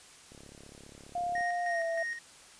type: click train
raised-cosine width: 2 ms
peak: -38 dBFS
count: 39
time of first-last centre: 0.32-1.409 s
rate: 34.9 Hz
type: tone with pitch glide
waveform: sine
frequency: 704 to 664.9 Hz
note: F5 to E5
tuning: +14 to +15 cents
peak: -30 dBFS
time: 1.15-2.03 s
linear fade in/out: 5 ms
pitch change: -99 cents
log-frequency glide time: 1.66-1.81 s
type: tone with tremolo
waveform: triangle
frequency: 1864.7 Hz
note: A#6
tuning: in tune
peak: -31 dBFS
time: 1.35-2.19 s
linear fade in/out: 5 ms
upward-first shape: square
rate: 3.2 Hz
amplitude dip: 55%
effects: white hiss -54 dBFS RMS until 2.59 s + resampled to 22050 Hz